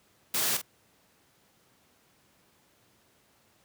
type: noise with echo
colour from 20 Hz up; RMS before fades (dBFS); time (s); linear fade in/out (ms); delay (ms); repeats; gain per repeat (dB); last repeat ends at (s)
white; -28; 0.34-0.57; 5; 46; 1; -10; 0.616
effects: pink hiss -65 dBFS RMS until 3.64 s + high-pass 100 Hz 12 dB/octave